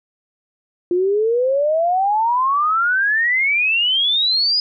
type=exponential sweep; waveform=sine; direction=up; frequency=346.6 to 5010 Hz; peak=-14 dBFS; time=0.91-4.6 s; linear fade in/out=2 ms; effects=none